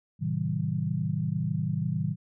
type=chord; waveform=sine; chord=A diminished seventh; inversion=none; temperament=just; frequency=110 / 132 / 158.4 / 190.08 Hz; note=A2 / C3 / Eb3 / Gb3; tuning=0 / +16 / +31 / +47 cents; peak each=-33 / -33 / -29 / -33 dBFS; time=0.19-2.16 s; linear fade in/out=50 ms; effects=none